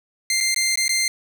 15% pulse tone with dropouts, 2093 Hz, C7, in tune, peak -12 dBFS, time 0.3-1.08 s, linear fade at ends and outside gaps 2 ms, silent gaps 0.404-0.408 / 0.545-0.561 / 0.757-0.773 / 0.881-0.892 s, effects 7-bit

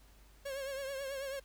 45% pulse tone with vibrato, 545 Hz, C#5, 29 cents flat, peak -38 dBFS, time 0.45-1.4 s, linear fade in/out 10 ms, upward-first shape triangle, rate 9.2 Hz, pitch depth 71 cents each way, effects added 50 Hz sine -59 dBFS peak until 1.44 s + pink hiss -65 dBFS RMS until 1.44 s

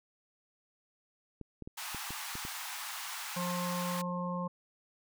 clicks, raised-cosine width 3 ms, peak -30 dBFS, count 7, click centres 1.413 / 1.623 / 1.675 / 1.947 / 2.106 / 2.354 / 2.451 s
pink high-pass noise, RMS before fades -41 dBFS, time 1.77-4.02 s, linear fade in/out 10 ms, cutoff 800 Hz, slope 48 dB/octave
harmonic tone, 177.7 Hz, F3, 30 cents sharp, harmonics 1 / 3 / 5 / 6, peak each -35 / -40 / -44 / -39 dBFS, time 3.36-4.48 s, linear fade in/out 10 ms
effects none

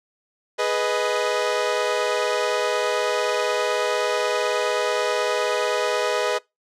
sawtooth chord, G# minor, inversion none, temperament equal with one note detuned, 418 / 493.9 / 622.3 Hz, G#4 / B4 / D#5, +11 / 0 / 0 cents, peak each -22 / -20 / -21 dBFS, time 0.58-6.39 s, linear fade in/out 20 ms, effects noise-tail reverb RT60 0.2 s tail -23 dB re dry + low-pass 7000 Hz 12 dB/octave

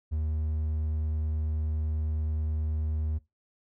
triangle tone, 77.4 Hz, D#2, 9 cents flat, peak -25 dBFS, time 0.11-3.19 s, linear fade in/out 20 ms, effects noise-tail reverb RT60 0.2 s tail -19 dB re dry

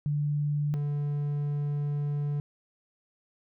sine / triangle tone pair in turn, 146.83 / 145.48 Hz, D3 / D3, 0 / -16 cents, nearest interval unison, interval 16 cents, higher first, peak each -25 dBFS, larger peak neither, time 0.06-0.74 / 0.74-2.4 s, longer second, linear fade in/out 0 ms, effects none

